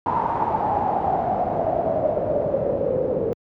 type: noise with low-pass filter sweep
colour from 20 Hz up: pink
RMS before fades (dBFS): -22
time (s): 0.06-3.33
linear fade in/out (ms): 0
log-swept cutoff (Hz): 960 to 480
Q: 9.7
effects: high-pass 100 Hz 12 dB/octave